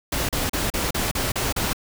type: noise bursts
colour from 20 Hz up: pink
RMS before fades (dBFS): -24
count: 8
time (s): 0.12-1.732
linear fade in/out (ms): 5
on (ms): 170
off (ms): 36
effects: none